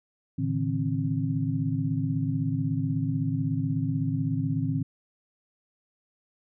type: tone cluster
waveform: sine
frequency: 112.3 / 143.6 / 159.8 / 266.2 Hz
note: A2 / D3 / D#3 / C4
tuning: +36 / -39 / +47 / +30 cents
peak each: -30 dBFS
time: 0.38-4.83 s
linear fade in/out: 10 ms
effects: none